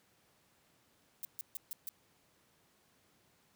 violet noise bursts, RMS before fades -41 dBFS, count 5, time 1.23-1.89 s, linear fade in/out 0 ms, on 20 ms, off 140 ms, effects pink hiss -70 dBFS RMS until 3.55 s + high-pass 100 Hz 12 dB/octave

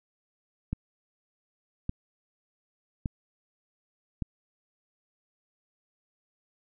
click train, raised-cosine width 5 ms, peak -17 dBFS, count 4, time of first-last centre 0.73-4.222 s, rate 0.859 Hz, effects none

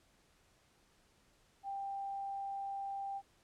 sine tone, 790 Hz, G5, 13 cents sharp, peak -38 dBFS, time 1.63-3.22 s, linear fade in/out 50 ms, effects pink hiss -70 dBFS RMS until 3.43 s + low-pass 10000 Hz 12 dB/octave

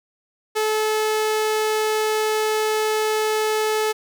sawtooth tone, 432.2 Hz, A4, 31 cents flat, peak -15 dBFS, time 0.55-3.93 s, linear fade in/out 20 ms, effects none

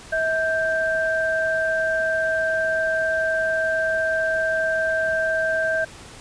sine tone pair together, 644 / 1571.1 Hz, E5 / G6, -41 / +3 cents, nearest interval octave + minor third, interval 1544 cents, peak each -22 / -22 dBFS, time 0.12-5.85 s, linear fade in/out 10 ms, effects pink hiss -42 dBFS RMS until 6.2 s + resampled to 22050 Hz

